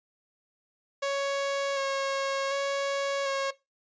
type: tone with vibrato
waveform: sawtooth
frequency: 551 Hz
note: C#5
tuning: 11 cents flat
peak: -23 dBFS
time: 1.02-3.51 s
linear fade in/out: 10 ms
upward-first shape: square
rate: 0.67 Hz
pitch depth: 15 cents each way
effects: noise-tail reverb RT60 0.2 s tail -17 dB re dry + resampled to 16000 Hz